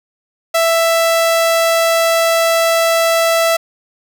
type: tone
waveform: sawtooth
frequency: 662 Hz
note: E5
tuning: 7 cents sharp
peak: -7 dBFS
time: 0.54-3.57 s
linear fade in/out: 10 ms
effects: none